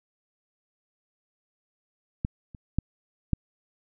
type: clicks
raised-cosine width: 5 ms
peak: -14 / -30 / -11 / -10 dBFS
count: 4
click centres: 2.249 / 2.548 / 2.786 / 3.333 s
effects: none